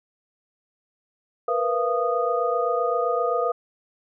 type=tone cluster; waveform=sine; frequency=470.8 / 498.5 / 682 / 1235 Hz; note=A#4 / B4 / F5 / D#6; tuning=+17 / +16 / -41 / -13 cents; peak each=-26 dBFS; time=1.48-3.52 s; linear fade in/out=5 ms; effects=none